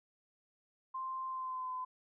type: tone with pitch glide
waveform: sine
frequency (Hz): 1046.5 to 1018.5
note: C6 to C6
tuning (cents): 0 to -47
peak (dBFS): -37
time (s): 0.94-1.85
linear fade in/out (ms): 10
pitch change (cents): -47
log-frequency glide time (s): 1.27-1.73
effects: none